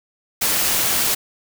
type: noise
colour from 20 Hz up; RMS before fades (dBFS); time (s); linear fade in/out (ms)
white; -19; 0.41-1.15; 10
effects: none